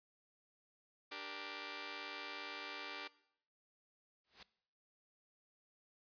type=chord; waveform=5% pulse; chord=G minor; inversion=second; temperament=just; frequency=294 / 392 / 470.4 Hz; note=D4 / G4 / Bb4; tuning=+2 / 0 / +16 cents; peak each=-39 dBFS; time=1.11-3.08 s; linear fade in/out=10 ms
type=noise with exponential growth; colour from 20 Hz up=white; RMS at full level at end=-47 dBFS; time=4.24-4.43 s; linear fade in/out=5 ms; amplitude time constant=41 ms
effects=noise-tail reverb RT60 0.7 s tail -20 dB re dry + resampled to 11025 Hz